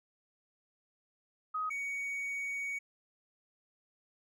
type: tone pair in turn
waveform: sine / triangle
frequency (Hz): 1258 / 2242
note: D#6 / C#7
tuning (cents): +19 / +19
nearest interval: minor seventh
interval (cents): 1000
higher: second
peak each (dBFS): -32 / -33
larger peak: first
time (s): 1.54-1.7 / 1.7-2.79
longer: second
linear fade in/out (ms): 10
effects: none